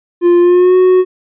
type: tone with pitch glide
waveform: triangle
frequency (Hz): 349.2 to 368.7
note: F4 to F#4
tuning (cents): 0 to -6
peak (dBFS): -3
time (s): 0.21-1.05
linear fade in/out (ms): 50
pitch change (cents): +94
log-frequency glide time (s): 0.4-0.76
effects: resampled to 8000 Hz